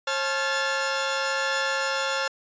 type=tone cluster; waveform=sawtooth; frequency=539 / 867 / 1385 / 1733 Hz; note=C#5 / A5 / F6 / A6; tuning=-49 / -26 / -15 / -27 cents; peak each=-25 / -29 / -25 / -26 dBFS; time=0.07-2.28 s; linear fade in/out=5 ms; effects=resampled to 16000 Hz